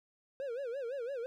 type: tone with vibrato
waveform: triangle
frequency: 510 Hz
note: C5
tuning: 44 cents flat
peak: -34 dBFS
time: 0.4-1.26 s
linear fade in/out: 0 ms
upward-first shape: sine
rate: 5.9 Hz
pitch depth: 190 cents each way
effects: none